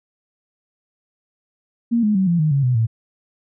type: tone with pitch steps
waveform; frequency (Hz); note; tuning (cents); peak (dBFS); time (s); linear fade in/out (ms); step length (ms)
sine; 234 / 210.9 / 190.07 / 171.3 / 154.38 / 139.14 / 125.4 / 113.01; A#3 / G#3 / F#3 / F3 / D#3 / C#3 / B2 / A2; +7 / +27 / +47 / -33 / -13 / +7 / +27 / +47; -14; 1.91-2.87; 20; 120
effects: none